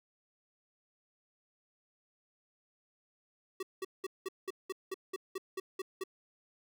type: tone bursts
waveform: square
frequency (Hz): 380.2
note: F#4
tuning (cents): +47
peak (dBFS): -36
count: 12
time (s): 3.6-6.038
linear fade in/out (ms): 5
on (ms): 29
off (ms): 190
effects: none